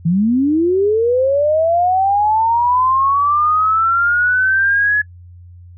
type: linear sweep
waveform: sine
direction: up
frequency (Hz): 157.1 to 1703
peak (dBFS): -11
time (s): 0.05-5.02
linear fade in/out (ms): 10
effects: noise-tail reverb RT60 0.1 s tail -26 dB re dry + added 88 Hz sine -36 dBFS peak until 5.77 s